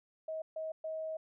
sine tone bursts at uneven times, 635 Hz, D#5, 35 cents sharp, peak -36 dBFS, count 3, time 0.28-0.42 / 0.56-0.72 / 0.84-1.17 s, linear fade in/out 5 ms, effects none

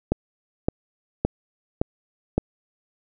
click train, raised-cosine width 2 ms, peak -6 dBFS, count 5, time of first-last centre 0.12-2.38 s, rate 1.77 Hz, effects none

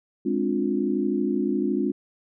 sine chord, D half-diminished seventh, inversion second, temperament equal with one note detuned, 207.7 / 261.6 / 293.7 / 354.9 Hz, Ab3 / C4 / D4 / F4, 0 / 0 / 0 / +28 cents, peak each -27 dBFS, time 0.25-1.92 s, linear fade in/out 10 ms, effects none

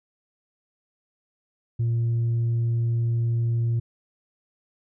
sine tone with tanh clipping, 116.54 Hz, A#2, in tune, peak -21 dBFS, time 1.79-3.8 s, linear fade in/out 10 ms, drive 1 dB, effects none

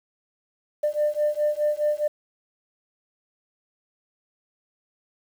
sine beating tone pair, 595 / 599.8 Hz, D5 / D5, +22 / +36 cents, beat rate 4.8 Hz, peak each -23 dBFS, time 0.83-2.08 s, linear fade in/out 10 ms, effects tanh soft clip ceiling -15 dBFS + 8-bit

